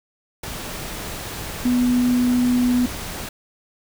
sine tone in noise, 246.9 Hz, B3, in tune, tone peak -15 dBFS, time 1.65-2.86 s, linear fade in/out 5 ms, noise pink, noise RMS -31 dBFS, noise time 0.43-3.29 s, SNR +13 dB, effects none

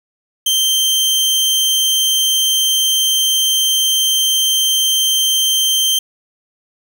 sawtooth tone, 3137 Hz, G7, 1 cent sharp, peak -9 dBFS, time 0.46-5.99 s, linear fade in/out 5 ms, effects none

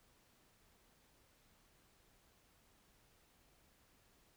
silence, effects pink hiss -71 dBFS RMS until 4.36 s

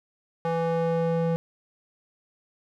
square tone with band-pass filter sweep, 166.1 Hz, E3, 13 cents sharp, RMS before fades -25 dBFS, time 0.45-1.36 s, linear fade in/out 0 ms, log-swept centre 680 to 360 Hz, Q 1.5, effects none

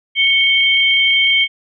sine tone pair together, 2217 / 3153 Hz, C#7 / G7, 0 / +9 cents, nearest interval tritone, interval 609 cents, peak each -13 dBFS, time 0.15-1.48 s, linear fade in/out 50 ms, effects none

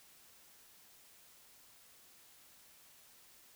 silence, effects white hiss -62 dBFS RMS until 3.55 s

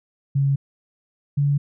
sine tone pair in turn, 138.59 / 142.73 Hz, C#3 / D3, 0 / -49 cents, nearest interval minor second, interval 51 cents, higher second, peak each -16 dBFS, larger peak neither, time 0.35-0.56 / 1.37-1.58 s, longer neither, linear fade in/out 10 ms, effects none

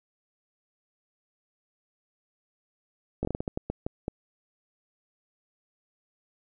slowing click train, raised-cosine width 2 ms, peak -16 dBFS, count 11, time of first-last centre 3.23-4.081 s, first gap 19 ms, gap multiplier 1.31, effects none

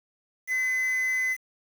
triangle tone with quantisation, 2026 Hz, B6, 44 cents sharp, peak -22 dBFS, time 0.47-1.37 s, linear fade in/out 50 ms, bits 7, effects none

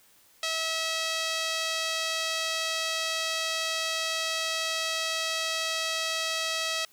sawtooth tone with band-pass filter, 647 Hz, E5, 32 cents flat, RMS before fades -30 dBFS, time 0.43-6.85 s, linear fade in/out 2 ms, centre 4200 Hz, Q 1.1, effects white hiss -60 dBFS RMS until 6.92 s

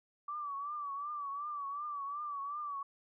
sine tone with vibrato, 1155 Hz, D6, 29 cents flat, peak -37 dBFS, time 0.28-2.83 s, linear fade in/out 5 ms, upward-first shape triangle, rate 2.7 Hz, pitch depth 86 cents each way, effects none

